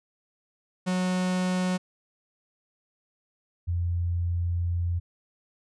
45% pulse / sine tone pair in turn, 183.2 / 86.71 Hz, F#3 / F2, -17 / -12 cents, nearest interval octave + minor second, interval 1295 cents, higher first, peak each -24 dBFS, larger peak neither, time 0.86-1.78 / 3.67-5 s, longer second, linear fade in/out 20 ms, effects resampled to 22050 Hz

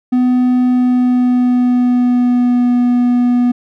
triangle tone with pitch glide, 250 to 244.6 Hz, B3 to B3, +21 to -16 cents, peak -7 dBFS, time 0.12-3.52 s, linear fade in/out 10 ms, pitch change -37 cents, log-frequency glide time 0.69-2.73 s, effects none

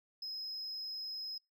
sine tone, 5110 Hz, D#8, 45 cents sharp, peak -37 dBFS, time 0.22-1.38 s, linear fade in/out 5 ms, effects noise-tail reverb RT60 0.2 s tail -24 dB re dry + tanh soft clip ceiling -38 dBFS

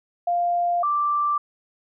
sine tone pair in turn, 698.5 / 1174.7 Hz, F5 / D6, 0 / 0 cents, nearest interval major sixth, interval 900 cents, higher second, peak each -19 dBFS, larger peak neither, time 0.27-0.83 / 0.83-1.38 s, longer first, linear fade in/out 5 ms, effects none

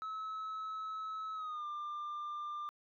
sine tone with pitch glide, 1294 to 1193.5 Hz, E6 to D6, -32 to +28 cents, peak -36 dBFS, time 0.02-2.69 s, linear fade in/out 0 ms, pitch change -140 cents, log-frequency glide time 1.34-1.65 s, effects tanh soft clip ceiling -38 dBFS

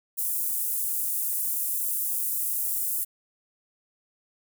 pink high-pass noise, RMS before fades -28 dBFS, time 0.17-3.05 s, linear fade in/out 20 ms, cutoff 10000 Hz, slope 24 dB/octave, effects none

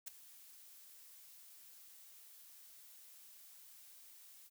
blue noise with ADSR envelope, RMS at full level -42 dBFS, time 0.06-4.5 s, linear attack 18 ms, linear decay 7 ms, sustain -17 dB, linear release 37 ms, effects none

